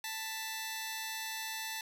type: tone pair together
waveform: 10% pulse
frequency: 882 / 1980 Hz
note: A5 / B6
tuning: +4 / +4 cents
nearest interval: octave + major second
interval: 1400 cents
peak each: -31 / -33 dBFS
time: 0.04-1.81 s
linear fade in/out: 2 ms
effects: none